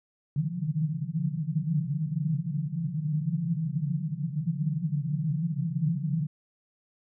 white band-pass noise, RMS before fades -29 dBFS, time 0.36-6.27 s, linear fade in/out 2 ms, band 140 to 170 Hz, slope 96 dB/octave, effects none

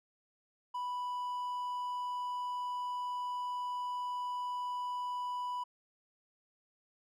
triangle tone, 987.8 Hz, B5, in tune, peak -33 dBFS, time 0.74-5.64 s, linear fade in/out 10 ms, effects none

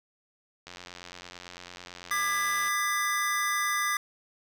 click train, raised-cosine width 0.2 ms, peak -25 dBFS, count 180, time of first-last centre 0.67-2.681 s, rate 89 Hz
square chord, G# diminished, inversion second, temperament just, 1196.1 / 1661.2 / 1993.5 Hz, D6 / G#6 / B6, +31 / 0 / +16 cents, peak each -30 / -34 / -31 dBFS, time 2.11-3.97 s, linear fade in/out 2 ms
effects none

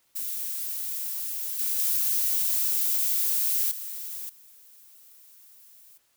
violet noise with level steps, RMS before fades -32 / -27 / -25 / -36 / -53 dBFS, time 0.15-5.98 s, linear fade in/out 10 ms, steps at 1.59 / 1.78 / 3.71 / 4.29 s, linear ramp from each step 5 ms, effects white hiss -68 dBFS RMS until 6.16 s

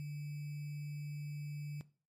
sine tone with sample-and-hold, 146.83 Hz, D3, in tune, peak -39 dBFS, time 0-1.81 s, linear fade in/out 0 ms, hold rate 2450 Hz, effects noise-tail reverb RT60 0.4 s tail -17 dB re dry + MP3 64 kbps

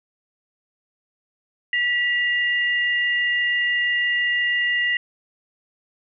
sine tone pair together, 1949 / 2814 Hz, B6 / F7, -23 / +12 cents, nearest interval tritone, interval 635 cents, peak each -19 / -26 dBFS, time 1.73-4.97 s, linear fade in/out 2 ms, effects none

